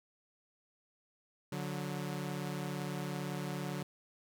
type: tone pair together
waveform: sawtooth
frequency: 145.3 / 183.07 Hz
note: D3 / F#3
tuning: -18 / -18 cents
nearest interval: major third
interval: 400 cents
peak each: -35 / -36 dBFS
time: 1.52-3.83 s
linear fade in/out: 5 ms
effects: none

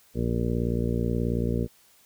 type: harmonic tone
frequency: 58.5 Hz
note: A#1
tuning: 7 cents sharp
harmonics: 1 / 2 / 3 / 4 / 5 / 6 / 7 / 8 / 10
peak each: -30 / -29 / -31 / -30 / -40 / -35 / -35 / -34 / -44 dBFS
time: 0.14-1.68 s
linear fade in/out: 50 ms
effects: white hiss -59 dBFS RMS until 2.05 s

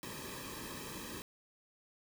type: noise with comb filter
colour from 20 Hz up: pink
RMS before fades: -45 dBFS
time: 0.03-1.22 s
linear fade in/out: 0 ms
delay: 1.4 ms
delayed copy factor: -0.85
effects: none

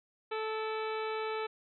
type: harmonic tone with a mistuned harmonic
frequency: 437.5 Hz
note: A4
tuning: 10 cents flat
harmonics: 1 / 2 / 3 / 4 / 5 / 6 / 7 / 8 / 9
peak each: -35 / -40 / -41 / -47 / -46 / -48 / -53 / -53 / -51 dBFS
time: 0.31-1.47 s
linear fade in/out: 10 ms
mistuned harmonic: 5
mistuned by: +70 cents
effects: none

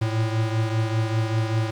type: beating tone pair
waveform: square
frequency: 110 / 115.1 Hz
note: A2 / A#2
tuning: 0 / -22 cents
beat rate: 5.1 Hz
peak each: -23 / -29 dBFS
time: 0.01-1.71 s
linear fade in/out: 10 ms
effects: low-pass 6000 Hz 12 dB/octave + 8-bit

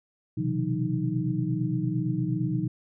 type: tone cluster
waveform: sine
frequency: 124 / 132.7 / 159.2 / 181.7 / 311.1 Hz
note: B2 / C3 / D#3 / F#3 / D#4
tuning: +7 / +25 / +40 / -31 / 0 cents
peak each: -31 dBFS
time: 0.37-2.68 s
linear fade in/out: 10 ms
effects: none

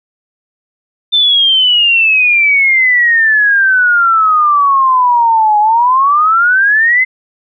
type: exponential two-way sweep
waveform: sine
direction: down then up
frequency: 3578 to 830.6 to 2079 Hz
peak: -6 dBFS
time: 1.12-7.05 s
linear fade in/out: 20 ms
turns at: 5.59 s
effects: none

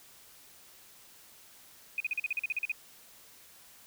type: tone bursts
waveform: sine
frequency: 2490 Hz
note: D#7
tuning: 1 cent sharp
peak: -28 dBFS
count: 12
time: 1.98-2.718 s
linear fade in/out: 2 ms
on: 23 ms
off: 42 ms
effects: white hiss -56 dBFS RMS until 3.86 s

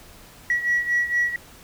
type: beating tone pair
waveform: sine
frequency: 1927 / 1931.3 Hz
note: B6 / B6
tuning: -43 / -39 cents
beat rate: 4.3 Hz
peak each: -20 / -24 dBFS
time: 0.5-1.36 s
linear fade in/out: 2 ms
effects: tanh soft clip ceiling -14 dBFS + pink hiss -47 dBFS RMS until 1.63 s

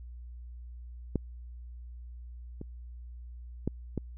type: clicks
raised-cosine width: 3 ms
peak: -15 / -26 / -16 / -18 dBFS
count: 4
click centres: 1.157 / 2.614 / 3.676 / 3.977 s
effects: added 60 Hz sine -42 dBFS peak until 4.17 s

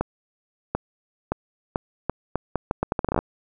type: accelerating click train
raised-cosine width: 1 ms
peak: -8 dBFS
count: 18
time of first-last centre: 0.01-3.19 s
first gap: 740 ms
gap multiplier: 0.77
effects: none

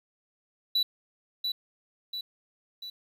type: tone with echo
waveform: triangle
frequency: 3951 Hz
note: B7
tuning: in tune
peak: -21 dBFS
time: 0.75-0.83 s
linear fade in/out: 5 ms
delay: 690 ms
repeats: 3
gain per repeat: -5 dB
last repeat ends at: 2.9 s
effects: 10-bit

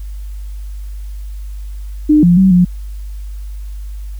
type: tone with pitch steps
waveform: sine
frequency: 302.1 / 174.9 / 190 / 178.6 Hz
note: D4 / F3 / F#3 / F3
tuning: +49 / +3 / +46 / +39 cents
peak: -5 dBFS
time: 2.09-2.65 s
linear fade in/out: 10 ms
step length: 140 ms
effects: added 50 Hz sine -23 dBFS peak until 4.19 s + white hiss -49 dBFS RMS until 4.19 s

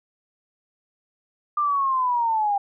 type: linear sweep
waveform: sine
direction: down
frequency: 1200 to 792 Hz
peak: -19 dBFS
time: 1.57-2.58 s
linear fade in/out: 5 ms
effects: none

